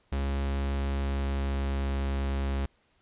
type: tone with pitch glide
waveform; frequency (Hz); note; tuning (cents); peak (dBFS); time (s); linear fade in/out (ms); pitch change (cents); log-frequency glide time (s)
45% pulse; 69 to 68.44; C#2 to C#2; -7 to -22; -27; 0.12-2.66; 5; -15; 0.78-1.96
effects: pink hiss -68 dBFS RMS until 3.01 s + resampled to 8000 Hz